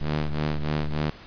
sawtooth ring-modulated tone, 76.1 Hz, D#2, 38 cents flat, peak -17 dBFS, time 0.01-1.1 s, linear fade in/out 0 ms, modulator 74.4 Hz, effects pink hiss -46 dBFS RMS until 1.26 s + resampled to 11025 Hz

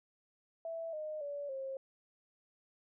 sine tone with pitch steps, 659.3 / 615.1 / 574 / 535.5 Hz, E5 / D#5 / D5 / C5, 0 / -20 / -40 / +40 cents, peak -38 dBFS, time 0.65-1.77 s, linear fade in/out 2 ms, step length 280 ms, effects none

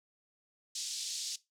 pink band-pass noise, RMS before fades -39 dBFS, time 0.75-1.36 s, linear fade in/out 5 ms, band 4000 to 7700 Hz, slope 24 dB/octave, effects noise-tail reverb RT60 0.2 s tail -18 dB re dry

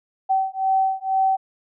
sine beating tone pair, 766 / 768.1 Hz, G5 / G5, -40 / -35 cents, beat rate 2.1 Hz, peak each -21 dBFS, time 0.29-1.37 s, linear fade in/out 20 ms, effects none

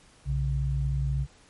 sine tone pair together, 61.41 / 137.6 Hz, B1 / C#3, -9 / -12 cents, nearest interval octave + major second, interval 1397 cents, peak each -27 dBFS, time 0.25-1.27 s, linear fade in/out 50 ms, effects pink hiss -57 dBFS RMS until 1.49 s + MP3 48 kbps

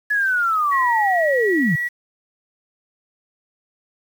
sine linear sweep, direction down, 1715 to 134.4 Hz, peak -16 dBFS, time 0.1-1.76 s, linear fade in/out 10 ms
sine tone with pitch glide, 1919 to 1931.2 Hz, A#6 to B6, +50 to -39 cents, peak -20 dBFS, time 0.71-1.89 s, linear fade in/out 20 ms, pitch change +11 cents, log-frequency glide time 1.34-1.51 s
effects 7-bit

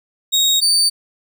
30% pulse tone pair in turn, 3763 / 4587 Hz, A#7 / D8, +16 / -42 cents, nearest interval minor third, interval 342 cents, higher second, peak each -10 / -9 dBFS, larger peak second, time 0.32-0.61 / 0.61-0.9 s, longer neither, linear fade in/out 20 ms, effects none

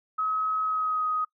sine tone with pitch glide, 1277 to 1253.6 Hz, D#6 to D#6, +45 to +13 cents, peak -24 dBFS, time 0.18-1.25 s, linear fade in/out 10 ms, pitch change -32 cents, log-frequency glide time 0.63-1.06 s, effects noise-tail reverb RT60 0.1 s tail -24 dB re dry

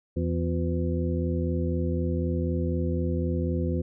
harmonic tone with a mistuned harmonic, 84 Hz, E2, 33 cents sharp, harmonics 1 / 2 / 3 / 4 / 6, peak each -27 / -30 / -32 / -33 / -35 dBFS, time 0.16-3.82 s, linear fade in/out 10 ms, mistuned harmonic 4, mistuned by +85 cents, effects none

